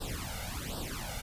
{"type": "noise with flanger", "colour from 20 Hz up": "pink", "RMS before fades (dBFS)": -38, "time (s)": [0, 1.22], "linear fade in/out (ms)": 20, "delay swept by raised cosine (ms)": [0.22, 1.42], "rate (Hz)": 1.3, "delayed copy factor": 0.9, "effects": ["resampled to 32000 Hz"]}